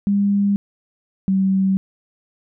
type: tone pair in turn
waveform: sine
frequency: 201.1 / 191.79 Hz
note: G3 / G3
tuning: +44 / -38 cents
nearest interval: minor second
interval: 82 cents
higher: first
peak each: -14 dBFS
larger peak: neither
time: 0.07-0.56 / 1.28-1.77 s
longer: neither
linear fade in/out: 0 ms
effects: none